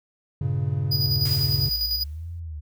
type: chord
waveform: triangle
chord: G diminished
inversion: none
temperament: equal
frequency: 98 / 116.54 / 138.59 Hz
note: G2 / Bb2 / Db3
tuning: 0 / 0 / 0 cents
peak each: -25 / -27 / -23 dBFS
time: 0.41-1.69 s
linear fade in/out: 5 ms
type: tone with tremolo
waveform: square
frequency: 4924 Hz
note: D#8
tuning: 19 cents flat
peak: -22 dBFS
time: 0.91-2.04 s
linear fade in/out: 10 ms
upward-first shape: square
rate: 10 Hz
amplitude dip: 45%
type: tone with vibrato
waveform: sine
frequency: 73.42 Hz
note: D2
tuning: in tune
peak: -31 dBFS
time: 1.06-2.61 s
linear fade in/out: 20 ms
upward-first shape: sine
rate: 0.98 Hz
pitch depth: 260 cents each way
type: noise with exponential decay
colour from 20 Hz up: white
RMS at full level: -34 dBFS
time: 1.25-2.4 s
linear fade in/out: 5 ms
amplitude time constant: 250 ms
effects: none